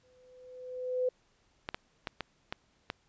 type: tone with exponential growth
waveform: sine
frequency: 505 Hz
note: B4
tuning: 39 cents sharp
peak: -25 dBFS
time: 0.03-1.09 s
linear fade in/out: 5 ms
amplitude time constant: 230 ms
type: clicks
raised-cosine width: 0.3 ms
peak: -18 dBFS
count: 6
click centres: 1.689 / 1.745 / 2.072 / 2.207 / 2.525 / 2.901 s
effects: pink hiss -70 dBFS RMS until 3.08 s + resampled to 16000 Hz